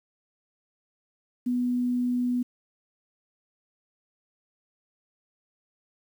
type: tone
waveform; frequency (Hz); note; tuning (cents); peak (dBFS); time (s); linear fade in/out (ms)
sine; 246.5; B3; -3; -23; 1.46-2.43; 10
effects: 9-bit